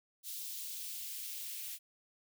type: noise with high-pass filter sweep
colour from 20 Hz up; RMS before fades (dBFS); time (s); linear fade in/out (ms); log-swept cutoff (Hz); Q
blue; -43; 0.23-1.79; 50; 3600 to 2400; 1.5
effects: none